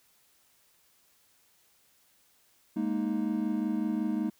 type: chord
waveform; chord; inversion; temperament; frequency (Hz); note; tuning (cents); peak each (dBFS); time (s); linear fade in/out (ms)
triangle; Ab suspended second; none; equal; 207.7 / 233.1 / 311.1; Ab3 / Bb3 / Eb4; 0 / 0 / 0; -30; 2.76-4.3; 10
effects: white hiss -66 dBFS RMS until 4.39 s